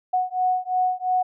sine beating tone pair, 735 / 737.9 Hz, F#5 / F#5, -12 / -5 cents, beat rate 2.9 Hz, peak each -23 dBFS, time 0.13-1.23 s, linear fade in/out 10 ms, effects none

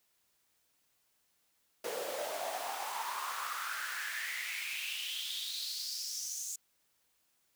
pink noise with high-pass filter sweep, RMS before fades -39 dBFS, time 1.84-6.56 s, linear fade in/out 5 ms, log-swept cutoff 470 to 7000 Hz, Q 5.6, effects white hiss -75 dBFS RMS until 7.55 s

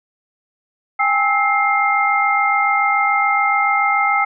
sine tone cluster, 801 / 848 / 1301 / 2109 Hz, G5 / G#5 / E6 / C7, +37 / +36 / -23 / +13 cents, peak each -18 / -25 / -18 / -18 dBFS, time 0.99-4.25 s, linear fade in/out 10 ms, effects none

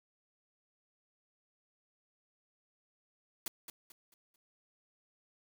white noise with echo, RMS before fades -38 dBFS, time 3.46-3.48 s, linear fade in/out 2 ms, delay 220 ms, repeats 4, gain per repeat -9 dB, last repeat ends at 4.36 s, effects none

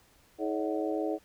harmonic tone with a mistuned harmonic, 106.5 Hz, G#2, 44 cents sharp, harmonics 3 / 4 / 5 / 6 / 7, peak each -32 / -34 / -36 / -38 / -39 dBFS, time 0.38-1.19 s, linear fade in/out 50 ms, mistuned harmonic 5, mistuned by +88 cents, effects pink hiss -63 dBFS RMS until 1.24 s

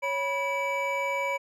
triangle tone cluster, 554 / 979 / 2300 Hz, C#5 / B5 / D7, -1 / -15 / -37 cents, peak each -29 dBFS, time 0.02-1.38 s, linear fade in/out 20 ms, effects none

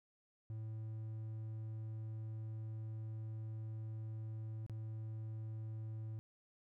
triangle tone with dropouts, 110 Hz, A2, in tune, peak -40 dBFS, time 0.5-6.19 s, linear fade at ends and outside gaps 0 ms, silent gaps 4.664-4.697 s, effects none

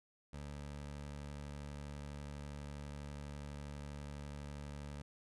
20% pulse tone, 72.2 Hz, D2, 29 cents flat, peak -40 dBFS, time 0.33-5.02 s, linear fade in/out 5 ms, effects resampled to 24000 Hz

